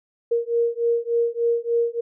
sine beating tone pair, 466.7 / 470.1 Hz, A#4 / A#4, +2 / +15 cents, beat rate 3.4 Hz, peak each -22 dBFS, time 0.31-2.01 s, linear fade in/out 10 ms, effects none

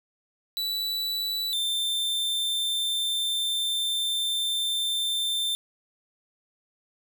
45% pulse tone pair in turn, 3951 / 3570 Hz, B7 / A7, 0 / +24 cents, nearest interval major second, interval 176 cents, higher first, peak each -27 / -25 dBFS, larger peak second, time 0.57-1.53 / 1.53-5.55 s, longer second, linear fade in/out 0 ms, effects none

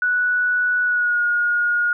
sine tone with pitch glide, 1475 to 1435.5 Hz, F#6 to F6, -6 to +47 cents, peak -16 dBFS, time 0.02-1.93 s, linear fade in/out 2 ms, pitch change -47 cents, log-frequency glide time 0.83-1.23 s, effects none

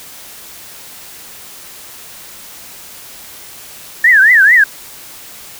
sine tone with vibrato, 1760 Hz, A6, in tune, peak -4 dBFS, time 4.04-4.64 s, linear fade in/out 5 ms, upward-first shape triangle, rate 4.5 Hz, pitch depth 270 cents each way, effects white hiss -34 dBFS RMS until 5.59 s

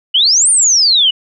sine exponential two-way sweep, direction up then down, 2880 to 9320 to 2880 Hz, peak -7 dBFS, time 0.14-1.11 s, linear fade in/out 10 ms, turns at 0.5 s, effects none

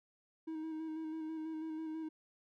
triangle tone with vibrato, 317 Hz, D#4, 32 cents sharp, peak -37 dBFS, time 0.47-2.09 s, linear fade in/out 10 ms, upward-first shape square, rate 6.1 Hz, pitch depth 21 cents each way, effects none

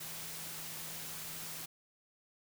sine tone in noise, 161.5 Hz, E3, 35 cents flat, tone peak -55 dBFS, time 0-1.66 s, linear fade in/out 10 ms, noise white, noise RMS -44 dBFS, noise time 0-1.66 s, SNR -14 dB, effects none

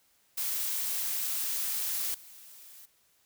blue noise with level steps, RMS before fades -32 / -51 dBFS, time 0.37-2.86 s, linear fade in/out 10 ms, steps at 2.14 s, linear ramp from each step 5 ms, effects white hiss -68 dBFS RMS until 3.25 s

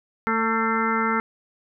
harmonic tone with a mistuned harmonic, 224.3 Hz, A3, 34 cents sharp, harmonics 1 / 2 / 4 / 5 / 6 / 7 / 8 / 9, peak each -26 / -29 / -28 / -33 / -24 / -34 / -33 / -30 dBFS, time 0.27-1.2 s, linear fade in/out 0 ms, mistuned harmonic 9, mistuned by +51 cents, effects none

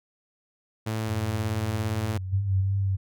sawtooth tone, 110 Hz, A2, in tune, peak -23 dBFS, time 0.86-2.18 s, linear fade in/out 10 ms
sine tone with pitch glide, 92.5 to 93.9 Hz, F#2 to F#2, 0 to +26 cents, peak -30 dBFS, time 1.07-2.62 s, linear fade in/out 20 ms, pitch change +26 cents, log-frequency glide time 1.75-2.33 s
sine tone with vibrato, 97.2 Hz, G2, 14 cents flat, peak -22 dBFS, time 2.32-2.97 s, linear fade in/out 20 ms, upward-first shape triangle, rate 2.8 Hz, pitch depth 30 cents each way
effects none

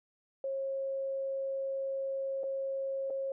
sine tone with dropouts, 541 Hz, C#5, 42 cents flat, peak -32 dBFS, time 0.44-3.32 s, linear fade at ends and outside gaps 2 ms, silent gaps 2.434-2.439 / 3.101-3.105 s, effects none

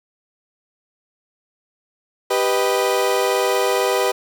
30% pulse chord, G augmented, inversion none, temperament equal, 392 / 493.9 / 622.3 Hz, G4 / B4 / D#5, 0 / 0 / 0 cents, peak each -18 / -17 / -21 dBFS, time 2.3-4.12 s, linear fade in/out 10 ms, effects none

